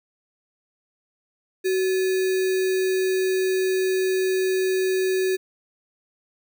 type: tone with sample-and-hold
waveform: sine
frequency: 375 Hz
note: F#4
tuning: 23 cents sharp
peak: -19 dBFS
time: 1.64-5.37 s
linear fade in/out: 20 ms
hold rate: 2100 Hz
effects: none